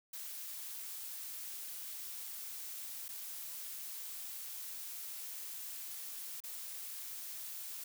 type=noise with dropouts; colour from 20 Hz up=blue; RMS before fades=-45 dBFS; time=0.13-7.84 s; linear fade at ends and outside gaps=5 ms; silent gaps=3.083-3.088 / 6.404-6.437 s; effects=none